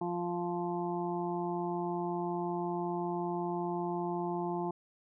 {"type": "harmonic tone", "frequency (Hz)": 174.61, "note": "F3", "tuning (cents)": 0, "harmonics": [1, 2, 4, 5, 6], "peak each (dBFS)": [-38, -35, -40, -39, -45], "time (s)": [0.01, 4.71], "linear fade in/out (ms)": 5, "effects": []}